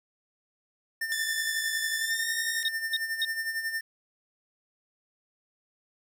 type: tone with tremolo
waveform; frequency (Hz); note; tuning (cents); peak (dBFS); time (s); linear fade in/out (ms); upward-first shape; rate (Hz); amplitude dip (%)
square; 1800; A6; +39; -28; 1.01-3.81; 5; sine; 11; 60
type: tone with pitch glide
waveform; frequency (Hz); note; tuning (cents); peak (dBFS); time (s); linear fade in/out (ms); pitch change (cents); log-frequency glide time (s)
10% pulse; 1746 to 1860.5; A6 to A#6; -14 to -4; -22; 1.12-2.63; 0; +110; 1.98-2.28
type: tone bursts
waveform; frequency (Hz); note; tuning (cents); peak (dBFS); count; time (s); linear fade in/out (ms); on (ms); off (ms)
sine; 3729; A#7; 0; -25; 3; 2.65-3.249; 2; 33; 250
effects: 10-bit